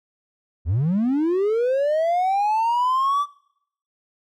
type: linear sweep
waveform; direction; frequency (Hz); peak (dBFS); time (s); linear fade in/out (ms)
triangle; up; 70.1 to 1173; -15; 0.65-3.26; 50
effects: noise-tail reverb RT60 0.7 s tail -24 dB re dry + tanh soft clip ceiling -12 dBFS